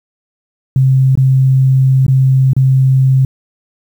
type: tone with dropouts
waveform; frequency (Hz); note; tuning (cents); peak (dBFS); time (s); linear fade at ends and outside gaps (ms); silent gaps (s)
sine; 132.2; C3; +18; -6; 0.76-3.25; 2; 1.154-1.174 / 2.065-2.081 / 2.533-2.565
effects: 7-bit